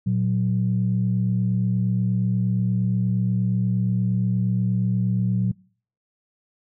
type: tone pair together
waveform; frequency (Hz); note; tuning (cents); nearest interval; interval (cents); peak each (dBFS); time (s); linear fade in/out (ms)
sine; 116.54 / 185; A#2 / F#3; 0 / 0; minor sixth; 800; -21; 0.06-5.52; 10
effects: noise-tail reverb RT60 0.5 s tail -25 dB re dry + tanh soft clip ceiling -11 dBFS